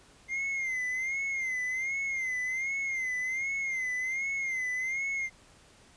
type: tone with vibrato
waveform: triangle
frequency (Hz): 2093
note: C7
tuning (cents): 0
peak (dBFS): -28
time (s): 0.28-5.3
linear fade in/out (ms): 50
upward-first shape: sine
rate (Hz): 1.3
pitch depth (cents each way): 82
effects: pink hiss -58 dBFS RMS until 5.96 s + resampled to 22050 Hz